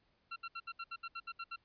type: tone bursts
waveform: 25% pulse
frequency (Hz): 1363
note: F6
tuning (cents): -43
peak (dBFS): -37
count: 11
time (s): 0.31-1.562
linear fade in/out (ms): 10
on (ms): 52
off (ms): 68
effects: pink hiss -75 dBFS RMS until 1.64 s + resampled to 11025 Hz